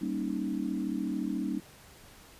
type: chord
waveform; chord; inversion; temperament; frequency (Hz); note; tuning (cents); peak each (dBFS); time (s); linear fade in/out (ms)
sine; Eb dominant seventh; first; equal; 196 / 233.1 / 277.2 / 311.1; G3 / Bb3 / Db4 / Eb4; 0 / 0 / 0 / 0; -35 / -36 / -35 / -35; 0.01-1.6; 10
effects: pink hiss -54 dBFS RMS until 2.39 s + resampled to 32000 Hz